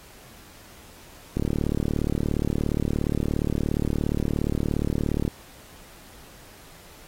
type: click train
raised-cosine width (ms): 3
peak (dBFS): -11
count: 146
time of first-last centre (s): 1.37-5.278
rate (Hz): 37.1
effects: pink hiss -49 dBFS RMS until 7.07 s + AAC 48 kbps